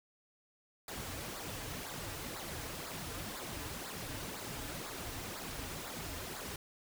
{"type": "noise with flanger", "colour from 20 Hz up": "pink", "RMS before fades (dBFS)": -43, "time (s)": [0.88, 6.56], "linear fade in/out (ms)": 2, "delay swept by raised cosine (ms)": [0.33, 5.53], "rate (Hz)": 2, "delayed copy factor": -0.7, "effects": []}